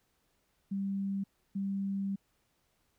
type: tone bursts at uneven times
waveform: sine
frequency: 196.4 Hz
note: G3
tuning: 4 cents sharp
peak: -31 dBFS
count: 2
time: 0.71-1.24 / 1.55-2.16 s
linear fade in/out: 10 ms
effects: pink hiss -75 dBFS RMS until 2.98 s